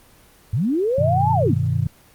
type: linear two-way sweep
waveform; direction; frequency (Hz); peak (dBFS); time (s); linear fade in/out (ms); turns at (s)
sine; up then down; 89.9 to 905 to 171.2; -17; 0.53-1.54; 5; 1.32
type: chord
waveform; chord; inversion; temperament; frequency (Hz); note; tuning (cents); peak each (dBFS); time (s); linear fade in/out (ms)
sine; G augmented; none; equal with one note detuned; 98 / 124.98 / 155.56; G2 / B2 / D#3; 0 / +21 / 0; -22 / -21 / -23; 0.98-1.87; 5
effects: pink hiss -51 dBFS RMS until 2.14 s + Opus 24 kbps